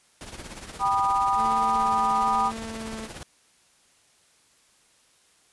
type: noise with tremolo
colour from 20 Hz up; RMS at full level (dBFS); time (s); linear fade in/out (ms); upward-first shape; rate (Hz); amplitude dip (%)
pink; -37; 0.21-3.23; 0; triangle; 17; 70
type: chord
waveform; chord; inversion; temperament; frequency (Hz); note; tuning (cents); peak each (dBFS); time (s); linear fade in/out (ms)
sine; G augmented; none; just; 784 / 980 / 1225; G5 / B5 / D#6; 0 / -14 / -27; -25 / -25 / -24; 0.79-2.52; 50
type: tone with vibrato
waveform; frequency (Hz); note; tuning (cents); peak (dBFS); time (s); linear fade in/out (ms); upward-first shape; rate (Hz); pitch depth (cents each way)
sawtooth; 222.6; A3; +20; -30; 1.35-3.09; 50; triangle; 1; 19
effects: white hiss -61 dBFS RMS until 5.52 s + resampled to 24000 Hz